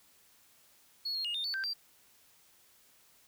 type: tone with pitch steps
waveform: sine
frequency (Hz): 4353 / 4254 / 2854 / 3640 / 4478 / 1563 / 4707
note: C#8 / C8 / F7 / A#7 / C#8 / G6 / D8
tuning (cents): -32 / +28 / +37 / -42 / +17 / -6 / +3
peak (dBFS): -31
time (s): 1.05-1.736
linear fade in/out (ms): 10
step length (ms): 98
effects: tanh soft clip ceiling -30 dBFS + white hiss -64 dBFS RMS until 3.27 s